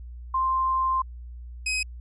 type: tone pair in turn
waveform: sine / sawtooth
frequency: 1048 / 2527 Hz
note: C6 / D#7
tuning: +2 / +26 cents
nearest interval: octave + minor third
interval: 1524 cents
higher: second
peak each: -21 dBFS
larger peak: neither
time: 0.34-1.02 / 1.66-1.83 s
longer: first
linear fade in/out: 5 ms
effects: added 60 Hz sine -37 dBFS peak until 2 s + resampled to 24000 Hz